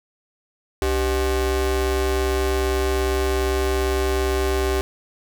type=ring-modulated tone; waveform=40% pulse; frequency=226.5 Hz; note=A#3; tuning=50 cents flat; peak=-15 dBFS; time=0.82-4.81 s; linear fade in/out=0 ms; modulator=162 Hz; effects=none